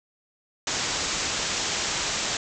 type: low-pass noise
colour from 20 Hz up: white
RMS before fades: -28 dBFS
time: 0.67-2.37 s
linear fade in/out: 2 ms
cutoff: 7600 Hz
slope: 96 dB/octave
effects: none